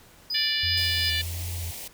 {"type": "tone with tremolo", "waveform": "triangle", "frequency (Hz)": 4978, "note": "D#8", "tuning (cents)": 0, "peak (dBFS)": -24, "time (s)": [0.3, 1.1], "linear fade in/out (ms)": 5, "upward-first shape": "sine", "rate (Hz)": 2.7, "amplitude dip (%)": 50}
{"type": "harmonic tone", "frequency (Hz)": 587.3, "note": "D5", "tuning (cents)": 0, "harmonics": [3, 4, 5, 6, 7, 8], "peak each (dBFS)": [-31, -33, -30, -30, -33, -35], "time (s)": [0.34, 1.22], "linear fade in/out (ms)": 10}
{"type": "tone with vibrato", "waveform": "sine", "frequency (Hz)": 85.1, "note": "F2", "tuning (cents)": -44, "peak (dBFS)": -30, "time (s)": [0.63, 1.71], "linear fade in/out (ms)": 5, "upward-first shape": "triangle", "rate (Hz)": 1.5, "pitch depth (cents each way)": 57}
{"type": "band-stop noise", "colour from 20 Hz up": "white", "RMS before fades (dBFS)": -38, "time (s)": [0.77, 1.88], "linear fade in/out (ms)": 5, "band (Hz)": [960, 1900], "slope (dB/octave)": 48}
{"effects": ["pink hiss -53 dBFS RMS until 1.93 s"]}